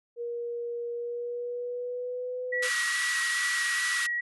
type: tone with pitch glide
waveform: sine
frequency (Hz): 474.2 to 502.4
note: A#4 to B4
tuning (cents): +30 to +30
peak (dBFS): -31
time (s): 0.16-2.7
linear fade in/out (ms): 50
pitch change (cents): +100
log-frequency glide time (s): 0.92-2.45
type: tone with vibrato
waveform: sine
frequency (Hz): 1926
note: B6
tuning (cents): -44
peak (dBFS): -27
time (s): 2.52-4.21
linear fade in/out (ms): 10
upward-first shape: square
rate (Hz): 2.4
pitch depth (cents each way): 12
type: band-pass noise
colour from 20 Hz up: pink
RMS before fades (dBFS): -33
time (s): 2.62-4.07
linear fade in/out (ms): 10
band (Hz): 1100 to 11000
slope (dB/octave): 96
effects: none